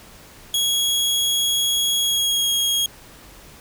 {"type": "tone with pitch glide", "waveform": "sawtooth", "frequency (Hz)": [3322, 3278], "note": ["G#7", "G#7"], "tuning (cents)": [0, -23], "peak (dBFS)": -15, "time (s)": [0.54, 2.86], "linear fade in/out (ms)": 2, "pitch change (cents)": -23, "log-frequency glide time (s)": [1.99, 2.5], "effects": ["pink hiss -45 dBFS RMS until 3.6 s"]}